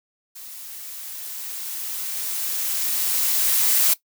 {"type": "noise with level ramp", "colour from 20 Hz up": "blue", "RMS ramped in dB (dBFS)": [-39, -17], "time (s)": [0.35, 3.94], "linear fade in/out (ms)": 10, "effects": ["noise-tail reverb RT60 0.1 s tail -17 dB re dry"]}